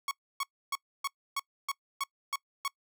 sawtooth tone bursts, 1108.7 Hz, C#6, in tune, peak -26 dBFS, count 9, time 0.08-2.679 s, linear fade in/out 2 ms, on 31 ms, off 290 ms, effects noise-tail reverb RT60 0.1 s tail -24 dB re dry

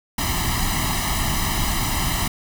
pink noise with comb filter, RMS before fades -22 dBFS, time 0.18-2.28 s, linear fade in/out 5 ms, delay 1 ms, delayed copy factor +0.95, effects none

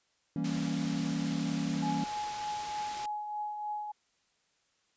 triangle chord, E diminished seventh, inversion none, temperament equal, 164.81 / 196 / 233.1 / 277.2 Hz, E3 / G3 / Bb3 / Db4, 0 / 0 / 0 / 0 cents, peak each -33 / -35 / -34 / -33 dBFS, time 0.36-2.04 s, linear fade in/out 2 ms
white low-pass noise, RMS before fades -45 dBFS, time 0.44-3.06 s, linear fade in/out 5 ms, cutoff 6100 Hz, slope 12 dB/octave
sine tone with tremolo, 840 Hz, G#5, 19 cents sharp, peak -32 dBFS, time 1.82-3.92 s, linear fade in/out 10 ms, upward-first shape triangle, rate 3.3 Hz, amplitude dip 45%
effects white hiss -73 dBFS RMS until 4.96 s + resampled to 16000 Hz

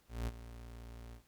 35% pulse tone with ADSR envelope, 58.27 Hz, A#1, in tune, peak -32 dBFS, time 0.08-1.23 s, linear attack 190 ms, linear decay 39 ms, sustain -14 dB, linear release 100 ms, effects pink hiss -71 dBFS RMS until 1.27 s

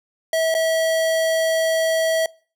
square tone with dropouts, 648 Hz, E5, 30 cents flat, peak -18 dBFS, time 0.33-2.26 s, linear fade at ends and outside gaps 2 ms, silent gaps 0.542-0.549 s, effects noise-tail reverb RT60 0.4 s tail -24 dB re dry

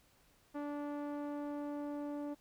sawtooth tone with low-pass filter sweep, 291 Hz, D4, 16 cents flat, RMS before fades -41 dBFS, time 0.54-2.35 s, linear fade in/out 20 ms, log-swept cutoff 1200 to 700 Hz, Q 0.86, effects pink hiss -69 dBFS RMS until 2.4 s

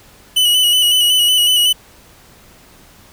45% pulse tone with vibrato, 2960 Hz, F#7, in tune, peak -10 dBFS, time 0.36-1.73 s, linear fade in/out 10 ms, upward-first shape square, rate 5.4 Hz, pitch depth 29 cents each way, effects pink hiss -45 dBFS RMS until 3.12 s

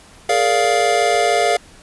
square chord, Bb dominant seventh, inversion third, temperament just, 419.5 / 466.2 / 582.7 / 699.2 Hz, Ab4 / Bb4 / D5 / F5, +17 / 0 / -14 / +2 cents, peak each -22 / -22 / -22 / -17 dBFS, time 0.29-1.57 s, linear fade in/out 5 ms, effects pink hiss -45 dBFS RMS until 1.82 s + resampled to 24000 Hz

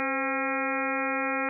harmonic tone with a mistuned harmonic, 270.4 Hz, C#4, 43 cents flat, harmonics 1 / 2 / 3 / 4 / 5 / 6 / 7 / 8 / 9, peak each -33 / -33 / -35 / -38 / -33 / -38 / -35 / -36 / -35 dBFS, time 0-1.49 s, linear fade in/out 0 ms, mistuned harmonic 2, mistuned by -59 cents, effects none

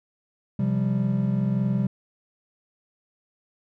triangle chord, C suspended fourth, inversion none, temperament equal, 130.81 / 174.61 / 196 Hz, C3 / F3 / G3, 0 / 0 / 0 cents, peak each -23 / -27 / -22 dBFS, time 0.59-1.87 s, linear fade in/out 5 ms, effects none

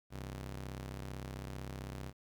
sawtooth ring-modulated tone, 98 Hz, G2, in tune, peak -35 dBFS, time 0.1-2.13 s, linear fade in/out 50 ms, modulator 31.2 Hz, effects 12-bit

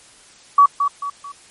sine tone with echo, 1136 Hz, C#6, 42 cents sharp, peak -6 dBFS, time 0.58-0.66 s, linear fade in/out 5 ms, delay 220 ms, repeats 3, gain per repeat -8 dB, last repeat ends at 1.32 s, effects white hiss -47 dBFS RMS until 1.5 s + MP3 48 kbps

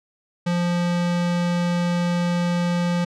square tone, 174.61 Hz, F3, in tune, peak -20 dBFS, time 0.46-3.05 s, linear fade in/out 10 ms, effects low-pass 6000 Hz 12 dB/octave

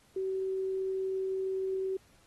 sine tone, 380.9 Hz, G4, 50 cents flat, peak -30 dBFS, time 0.16-1.97 s, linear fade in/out 5 ms, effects pink hiss -64 dBFS RMS until 2.26 s + AAC 32 kbps

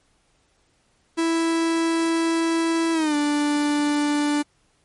45% pulse tone with pitch glide, 329.6 to 293.6 Hz, E4 to D4, 0 to 0 cents, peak -19 dBFS, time 1.17-4.43 s, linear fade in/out 20 ms, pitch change -200 cents, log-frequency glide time 2.93-3.15 s, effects pink hiss -64 dBFS RMS until 4.84 s + MP3 48 kbps

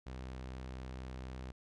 sawtooth tone, 64.1 Hz, C2, 35 cents flat, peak -39 dBFS, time 0.06-1.52 s, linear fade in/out 10 ms, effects low-pass 6000 Hz 12 dB/octave

